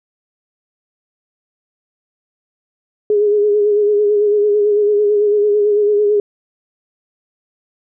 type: tone with vibrato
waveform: sine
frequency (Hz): 415.3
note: G#4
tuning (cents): 0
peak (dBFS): -10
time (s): 3.1-6.2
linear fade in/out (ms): 2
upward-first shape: sine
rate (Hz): 9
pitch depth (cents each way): 36
effects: none